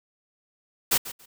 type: noise with echo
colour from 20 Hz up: white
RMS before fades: -21 dBFS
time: 0.91-0.98 s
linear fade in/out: 10 ms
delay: 140 ms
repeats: 2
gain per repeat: -15 dB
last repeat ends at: 1.26 s
effects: none